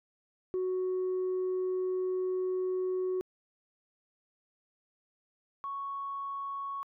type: tone pair in turn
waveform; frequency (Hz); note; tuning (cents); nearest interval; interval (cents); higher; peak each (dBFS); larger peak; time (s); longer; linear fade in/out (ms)
sine; 370 / 1108.7; F#4 / C#6; 0 / 0; octave + perfect fifth; 1900; second; -27 / -34; first; 0.54-3.21 / 5.64-6.83; first; 0
effects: tanh soft clip ceiling -27 dBFS